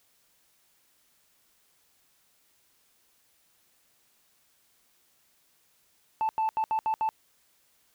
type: tone bursts at uneven times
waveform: sine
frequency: 880 Hz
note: A5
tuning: in tune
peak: -22 dBFS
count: 6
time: 6.21-6.29 / 6.38-6.49 / 6.57-6.64 / 6.71-6.79 / 6.86-6.94 / 7.01-7.09 s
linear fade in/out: 0 ms
effects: tanh soft clip ceiling -22 dBFS + white hiss -67 dBFS RMS until 7.94 s